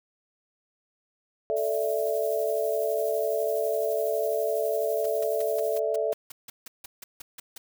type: chord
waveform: sine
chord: A suspended fourth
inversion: none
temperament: equal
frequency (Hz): 440 / 587.3 / 659.3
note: A4 / D5 / E5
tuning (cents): 0 / 0 / 0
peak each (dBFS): -28 / -29 / -28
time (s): 1.5-6.13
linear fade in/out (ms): 0
type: noise with tremolo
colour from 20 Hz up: violet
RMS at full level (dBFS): -40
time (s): 1.56-5.8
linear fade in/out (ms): 10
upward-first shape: sine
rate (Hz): 12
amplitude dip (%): 30
type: noise bursts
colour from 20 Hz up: white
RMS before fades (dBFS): -41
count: 15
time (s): 5.04-7.58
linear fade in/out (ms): 5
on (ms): 20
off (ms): 160
effects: none